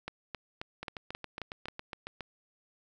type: two click trains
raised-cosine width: 0.3 ms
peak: -21 / -23 dBFS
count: 7 / 11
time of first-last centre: 0.08-1.684 / 0.83-2.207 s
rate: 3.74 / 7.26 Hz
effects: none